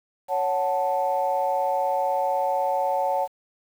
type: chord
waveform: sine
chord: F# minor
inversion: second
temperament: equal with one note detuned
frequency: 556 / 740 / 880 Hz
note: C#5 / F#5 / A5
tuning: +5 / 0 / 0 cents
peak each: -25 dBFS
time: 0.28-3.28 s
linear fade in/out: 50 ms
effects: tanh soft clip ceiling -12 dBFS + 8-bit